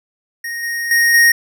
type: tone with level steps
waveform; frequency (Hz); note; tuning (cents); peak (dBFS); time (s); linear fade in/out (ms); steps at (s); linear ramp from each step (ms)
square; 1864.7; A#6; 0; -23 / -20 / -11 / -8; 0.44-1.32; 5; 0.63 / 0.91 / 1.14; 2
effects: none